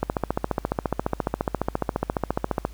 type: click train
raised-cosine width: 1 ms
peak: -8 dBFS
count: 39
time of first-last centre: 0.03-2.651 s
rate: 14.5 Hz
effects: added 53 Hz sine -40 dBFS peak until 2.73 s + pink hiss -53 dBFS RMS until 2.73 s

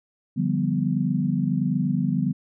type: chord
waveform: sine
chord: G dominant seventh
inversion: second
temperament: equal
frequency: 146.83 / 174.61 / 196 / 246.9 Hz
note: D3 / F3 / G3 / B3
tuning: 0 / 0 / 0 / 0 cents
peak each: -26 dBFS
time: 0.36-2.33 s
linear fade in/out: 20 ms
effects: none

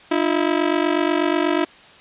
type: ring-modulated tone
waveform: sawtooth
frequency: 325.6 Hz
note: E4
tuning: 21 cents flat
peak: -10 dBFS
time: 0.11-1.65 s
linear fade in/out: 5 ms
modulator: 24.1 Hz
effects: white hiss -46 dBFS RMS until 2 s + resampled to 8000 Hz

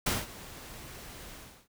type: noise with ADSR envelope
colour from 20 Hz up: pink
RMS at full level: -27 dBFS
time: 0.06-1.68 s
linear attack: 6 ms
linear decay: 190 ms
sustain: -19 dB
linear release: 360 ms
effects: none

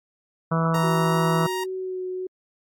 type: harmonic tone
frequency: 163.8 Hz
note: E3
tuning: 11 cents flat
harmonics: 1 / 2 / 3 / 4 / 5 / 6 / 7 / 8 / 9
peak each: -21 / -35 / -30 / -30 / -39 / -31 / -30 / -30 / -37 dBFS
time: 0.51-1.47 s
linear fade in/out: 10 ms
type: tone with pitch glide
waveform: sawtooth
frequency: 932.3 to 938.2 Hz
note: A#5 to A#5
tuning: 0 to +11 cents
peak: -24 dBFS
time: 0.74-1.64 s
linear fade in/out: 5 ms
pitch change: +11 cents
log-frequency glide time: 0.98-1.17 s
type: tone with vibrato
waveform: sine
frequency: 371.7 Hz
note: F#4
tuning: 8 cents sharp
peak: -27 dBFS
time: 0.83-2.27 s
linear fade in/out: 5 ms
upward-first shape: sine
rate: 1.4 Hz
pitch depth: 16 cents each way
effects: AAC 64 kbps

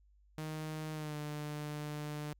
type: tone with pitch glide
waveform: sawtooth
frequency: 155.56 to 149.31 Hz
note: D#3 to D3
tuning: 0 to +29 cents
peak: -35 dBFS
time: 0.38-2.33 s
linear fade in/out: 0 ms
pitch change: -71 cents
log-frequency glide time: 0.93-1.16 s
effects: added 50 Hz sine -63 dBFS peak until 2.39 s

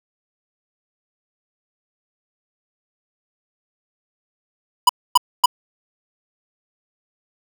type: tone bursts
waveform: square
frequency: 987.8 Hz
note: B5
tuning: in tune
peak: -8 dBFS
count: 3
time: 4.87-5.459 s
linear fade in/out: 5 ms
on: 23 ms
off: 260 ms
effects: none

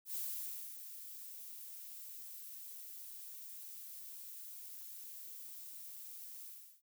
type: noise with ADSR envelope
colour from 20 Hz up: violet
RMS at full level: -40 dBFS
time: 0.05-6.82 s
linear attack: 100 ms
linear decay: 600 ms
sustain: -10 dB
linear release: 370 ms
effects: none

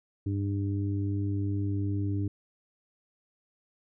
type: harmonic tone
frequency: 99.7 Hz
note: G2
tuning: 30 cents sharp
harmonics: 1 / 2 / 3 / 4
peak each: -28 / -41 / -33 / -44 dBFS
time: 0.26-2.28 s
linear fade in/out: 5 ms
effects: none

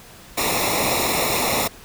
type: noise with comb filter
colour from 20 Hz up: pink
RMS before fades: -21 dBFS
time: 0.37-1.68 s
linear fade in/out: 10 ms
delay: 0.64 ms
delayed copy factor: -0.85
effects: pink hiss -44 dBFS RMS until 1.84 s

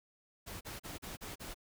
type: noise bursts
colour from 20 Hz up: pink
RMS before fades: -45 dBFS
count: 6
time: 0.46-1.545 s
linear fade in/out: 20 ms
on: 150 ms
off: 37 ms
effects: none

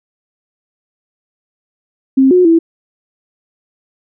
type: tone with pitch steps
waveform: sine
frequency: 266.2 / 362.5 / 330.5 Hz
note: C4 / F#4 / E4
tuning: +30 / -35 / +5 cents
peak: -5 dBFS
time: 2.17-2.59 s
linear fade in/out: 10 ms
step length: 140 ms
effects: none

